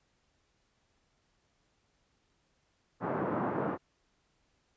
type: band-pass noise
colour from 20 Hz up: pink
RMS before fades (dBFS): -33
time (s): 3-3.78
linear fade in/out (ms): 50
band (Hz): 150 to 1300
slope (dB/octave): 24
effects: pink hiss -74 dBFS RMS until 4.76 s + resampled to 16000 Hz